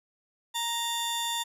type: tone pair together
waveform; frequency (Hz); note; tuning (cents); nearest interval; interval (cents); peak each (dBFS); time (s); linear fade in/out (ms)
sawtooth; 932.3 / 3548; A#5 / A7; 0 / +14; octave + major seventh; 2314; -28; 0.54-1.44; 20
effects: resampled to 32000 Hz